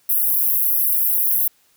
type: high-pass noise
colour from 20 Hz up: pink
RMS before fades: -18 dBFS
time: 0.09-1.48 s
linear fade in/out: 5 ms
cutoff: 11000 Hz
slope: 96 dB/octave
effects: white hiss -59 dBFS RMS until 1.76 s